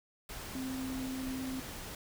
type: tone in noise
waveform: sine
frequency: 261.2 Hz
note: C4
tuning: 3 cents flat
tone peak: -36 dBFS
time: 0.55-1.6 s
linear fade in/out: 2 ms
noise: pink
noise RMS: -44 dBFS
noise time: 0.29-1.95 s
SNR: +5 dB
effects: none